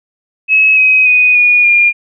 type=tone with pitch steps; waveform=sine; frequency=2572 / 2531 / 2490 / 2450 / 2411 Hz; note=E7 / D#7 / D#7 / D#7 / D7; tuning=-43 / +29 / +1 / -27 / +45 cents; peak=-5 dBFS; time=0.48-1.93 s; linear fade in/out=50 ms; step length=290 ms; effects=none